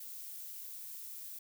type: noise with amplitude modulation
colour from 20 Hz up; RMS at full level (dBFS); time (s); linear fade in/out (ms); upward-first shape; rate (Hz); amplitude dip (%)
violet; -45; 0-1.39; 5; sine; 271; 25
effects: none